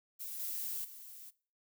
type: noise with level steps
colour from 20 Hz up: violet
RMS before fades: -43 / -39 / -51 dBFS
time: 0.19-1.31 s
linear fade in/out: 20 ms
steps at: 0.39 / 0.84 s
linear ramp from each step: 10 ms
effects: noise-tail reverb RT60 0.4 s tail -20 dB re dry